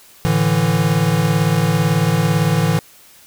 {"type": "chord", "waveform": "square", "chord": "A suspended fourth", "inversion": "none", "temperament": "equal", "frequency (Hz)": [110, 146.83, 164.81], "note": ["A2", "D3", "E3"], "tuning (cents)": [0, 0, 0], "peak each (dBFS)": [-21, -19, -17], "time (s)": [0.25, 2.79], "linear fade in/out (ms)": 0, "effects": ["white hiss -46 dBFS RMS until 3.26 s"]}